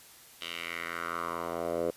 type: tone with band-pass filter sweep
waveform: 10% pulse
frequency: 84.7 Hz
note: E2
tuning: 48 cents sharp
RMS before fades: -35 dBFS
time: 0.41-1.91 s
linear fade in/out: 5 ms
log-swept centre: 3200 to 500 Hz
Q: 2.9
effects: white hiss -54 dBFS RMS until 1.96 s + resampled to 32000 Hz